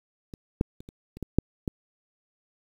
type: clicks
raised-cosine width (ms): 3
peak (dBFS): -27 / -9 / -30 / -30 / -29 / -19 / -6 / -15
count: 8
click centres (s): 0.338 / 0.611 / 0.805 / 0.889 / 1.17 / 1.227 / 1.386 / 1.678
effects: 8-bit